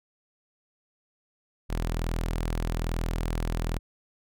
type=tone; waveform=sawtooth; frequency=41.17 Hz; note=E1; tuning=1 cent flat; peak=-23 dBFS; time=1.69-3.79 s; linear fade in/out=20 ms; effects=none